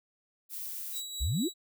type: noise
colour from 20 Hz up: violet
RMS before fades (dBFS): -39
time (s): 0.49-1.03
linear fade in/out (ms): 50
type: tone with tremolo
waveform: 25% pulse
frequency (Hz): 3900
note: B7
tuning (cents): -23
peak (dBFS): -31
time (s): 0.92-1.54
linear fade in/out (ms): 50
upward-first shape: triangle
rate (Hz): 4.4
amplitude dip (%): 50
type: exponential sweep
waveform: sine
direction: up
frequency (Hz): 53.7 to 403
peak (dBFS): -27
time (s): 1.2-1.49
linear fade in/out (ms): 20
effects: none